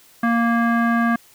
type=tone with low-pass filter; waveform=square; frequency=233.1 Hz; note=A#3; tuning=in tune; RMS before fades=-18 dBFS; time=0.23-1.16 s; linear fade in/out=5 ms; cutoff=1500 Hz; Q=4.2; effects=white hiss -51 dBFS RMS until 1.34 s

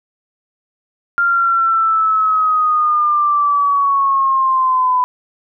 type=linear sweep; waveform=sine; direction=down; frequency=1396.9 to 997 Hz; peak=-11 dBFS; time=1.18-5.04 s; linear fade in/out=0 ms; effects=none

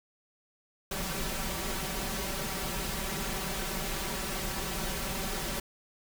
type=noise with comb filter; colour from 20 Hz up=pink; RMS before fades=-34 dBFS; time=0.91-5.6 s; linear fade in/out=5 ms; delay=5.2 ms; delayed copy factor=+0.8; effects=none

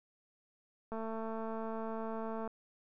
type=click train; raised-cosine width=1 ms; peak=-28 dBFS; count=348; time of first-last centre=0.92-2.476 s; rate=223 Hz; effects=none

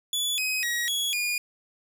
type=tone with pitch steps; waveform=sawtooth; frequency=3438 / 2524 / 1902 / 3353 / 2434 Hz; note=A7 / D#7 / A#6 / G#7 / D#7; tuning=-41 / +24 / +34 / +16 / -39 cents; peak=-22 dBFS; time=0.13-1.38 s; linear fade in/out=2 ms; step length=250 ms; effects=none

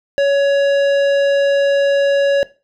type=tone with tanh clipping; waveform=sine; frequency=560 Hz; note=C#5; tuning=18 cents sharp; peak=-13 dBFS; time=0.18-2.43 s; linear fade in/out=0 ms; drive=14 dB; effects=noise-tail reverb RT60 0.3 s tail -18 dB re dry

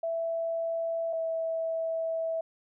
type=tone pair in turn; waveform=sine; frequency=662 / 653.3 Hz; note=E5 / E5; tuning=+7 / -16 cents; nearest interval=unison; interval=23 cents; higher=first; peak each=-28 dBFS; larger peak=neither; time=0.03-1.13 / 1.13-2.41 s; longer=second; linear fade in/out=5 ms; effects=none

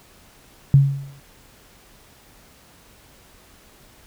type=tone with exponential decay; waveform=sine; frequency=138.59 Hz; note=C#3; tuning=in tune; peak=-6 dBFS; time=0.74-1.2 s; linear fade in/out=0 ms; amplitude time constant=99 ms; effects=pink hiss -51 dBFS RMS until 4.06 s

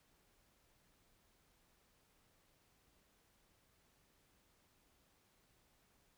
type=silence; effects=pink hiss -74 dBFS RMS until 6.17 s

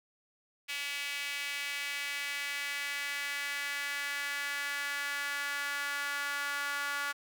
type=tone with high-pass filter sweep; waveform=sawtooth; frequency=285.2 Hz; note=C#4; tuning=49 cents sharp; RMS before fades=-36 dBFS; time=0.68-7.13 s; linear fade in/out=20 ms; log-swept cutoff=2400 to 1400 Hz; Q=2.9; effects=none

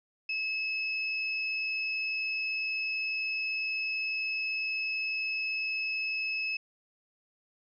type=tone pair together; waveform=sine; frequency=2589 / 5182 Hz; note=E7 / E8; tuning=-32 / -30 cents; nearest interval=octave; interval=1202 cents; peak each=-30 / -40 dBFS; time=0.29-6.57 s; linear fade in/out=5 ms; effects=none

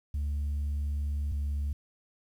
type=tone pair in turn; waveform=sine; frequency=72.5 / 71.92 Hz; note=D2 / D2; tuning=-22 / -36 cents; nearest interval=unison; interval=14 cents; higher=first; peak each=-26 dBFS; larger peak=neither; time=0.14-1.32 / 1.32-1.73 s; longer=first; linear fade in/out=5 ms; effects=tanh soft clip ceiling -27 dBFS + 10-bit

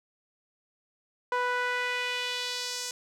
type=tone with band-pass filter sweep; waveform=sawtooth; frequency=493.9 Hz; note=B4; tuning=in tune; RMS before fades=-31 dBFS; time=1.32-2.91 s; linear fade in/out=2 ms; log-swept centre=1100 to 6500 Hz; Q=1.7; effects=none

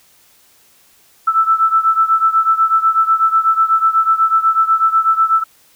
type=beating tone pair; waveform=sine; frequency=1318.5 / 1326.6 Hz; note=E6 / E6; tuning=0 / +11 cents; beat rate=8.1 Hz; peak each=-12 / -15 dBFS; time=1.27-5.44 s; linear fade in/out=10 ms; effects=white hiss -51 dBFS RMS until 5.75 s

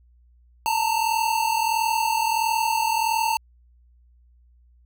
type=tone pair together; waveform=square; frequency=882.5 / 924 Hz; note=A5 / A#5; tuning=+5 / -16 cents; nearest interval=minor second; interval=79 cents; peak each=-23 / -25 dBFS; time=0.66-3.37 s; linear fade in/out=0 ms; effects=added 60 Hz sine -53 dBFS peak until 4.85 s

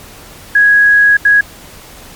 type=tone bursts at uneven times; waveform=sine; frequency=1661.2 Hz; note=G#6; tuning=in tune; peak=-4 dBFS; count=2; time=0.55-1.17 / 1.25-1.41 s; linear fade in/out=5 ms; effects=pink hiss -35 dBFS RMS until 2.15 s + MP3 96 kbps

